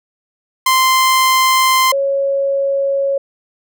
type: tone pair in turn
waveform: sawtooth / sine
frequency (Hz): 1042 / 552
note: C6 / C#5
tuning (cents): -7 / -7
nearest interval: major seventh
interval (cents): 1100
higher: first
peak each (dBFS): -6 / -13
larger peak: first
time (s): 0.66-1.92 / 1.92-3.18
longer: neither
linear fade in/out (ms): 5
effects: none